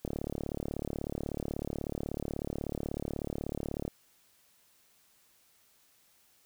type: click train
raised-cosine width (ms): 2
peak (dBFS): -21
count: 140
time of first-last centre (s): 0.05-3.879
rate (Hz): 36.3
effects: white hiss -66 dBFS RMS until 6.45 s